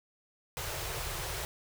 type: band-stop noise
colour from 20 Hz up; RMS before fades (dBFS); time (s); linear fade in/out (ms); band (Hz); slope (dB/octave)
pink; -37; 0.57-1.45; 0; 160 to 340; 96
effects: none